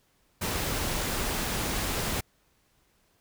pink noise, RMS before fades -30 dBFS, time 0.41-2.21 s, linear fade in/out 10 ms, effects pink hiss -68 dBFS RMS until 3.2 s

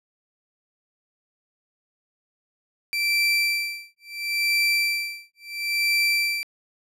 30% pulse tone with tremolo, 2342 Hz, D7, 5 cents flat, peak -16 dBFS, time 2.93-6.43 s, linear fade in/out 0 ms, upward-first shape sine, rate 0.73 Hz, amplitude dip 100%, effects low-pass 12000 Hz 12 dB/octave

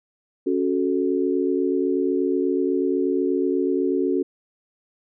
sine chord, F# minor, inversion second, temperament equal with one note detuned, 277.2 / 370 / 438.2 Hz, C#4 / F#4 / A4, 0 / 0 / -7 cents, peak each -23 / -22 / -26 dBFS, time 0.46-4.23 s, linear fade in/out 10 ms, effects none

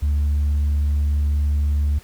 sine tone, 73 Hz, D2, 10 cents flat, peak -14 dBFS, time 0.02-1.99 s, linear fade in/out 10 ms, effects tanh soft clip ceiling -15 dBFS + pink hiss -48 dBFS RMS until 2.03 s

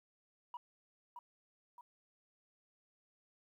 sine tone with echo, 966 Hz, B5, 39 cents flat, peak -40 dBFS, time 0.54-0.57 s, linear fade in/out 2 ms, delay 620 ms, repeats 2, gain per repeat -6 dB, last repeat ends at 1.81 s, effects tanh soft clip ceiling -41 dBFS + 13-bit

